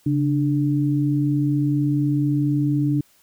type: tone pair together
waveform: sine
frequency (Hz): 139.2 / 295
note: C#3 / D4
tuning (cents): +8 / +8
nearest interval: octave + minor second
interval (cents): 1300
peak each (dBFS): -20 / -20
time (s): 0.06-3.01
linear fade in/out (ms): 5
effects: white hiss -58 dBFS RMS until 3.22 s